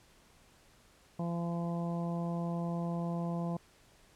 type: harmonic tone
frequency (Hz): 170.5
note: F3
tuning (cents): -41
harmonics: 1 / 2 / 3 / 4 / 5 / 6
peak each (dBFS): -33 / -44 / -44 / -43 / -48 / -48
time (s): 1.19-3.57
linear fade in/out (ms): 5
effects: pink hiss -63 dBFS RMS until 4.15 s + low-pass 11000 Hz 12 dB/octave